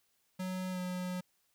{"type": "tone with pitch glide", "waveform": "square", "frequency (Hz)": [185, 181.61], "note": ["F#3", "F#3"], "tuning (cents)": [0, -32], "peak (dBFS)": -36, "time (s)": [0.39, 1.21], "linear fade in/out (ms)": 10, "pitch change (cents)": -32, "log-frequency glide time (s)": [0.71, 0.79], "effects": ["white hiss -75 dBFS RMS until 1.54 s"]}